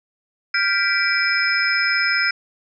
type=tone cluster; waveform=sine; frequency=1401 / 1576 / 1976 / 2337 / 5140 Hz; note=F6 / G6 / B6 / D7 / E8; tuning=+5 / +9 / 0 / -9 / -45 cents; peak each=-23 dBFS; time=0.54-2.31 s; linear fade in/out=5 ms; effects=none